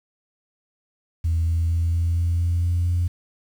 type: tone with pitch steps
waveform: sine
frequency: 82.41 / 83.13 / 83.85 / 84.58 / 85.32 / 86.06 / 86.81 / 87.56 Hz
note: E2 / E2 / E2 / E2 / F2 / F2 / F2 / F2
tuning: 0 / +15 / +30 / +45 / -40 / -25 / -10 / +5 cents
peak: -17 dBFS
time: 1.24-3.08 s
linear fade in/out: 10 ms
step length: 230 ms
effects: tanh soft clip ceiling -15 dBFS + 8-bit